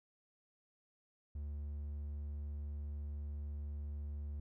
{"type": "tone", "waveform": "triangle", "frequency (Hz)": 73, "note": "D2", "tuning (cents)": -10, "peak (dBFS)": -38, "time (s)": [1.35, 4.4], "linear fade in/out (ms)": 5, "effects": []}